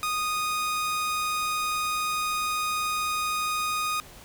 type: tone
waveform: sawtooth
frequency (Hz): 1239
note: D#6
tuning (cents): -8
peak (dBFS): -22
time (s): 0.03-4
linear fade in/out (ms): 0
effects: pink hiss -48 dBFS RMS until 4.24 s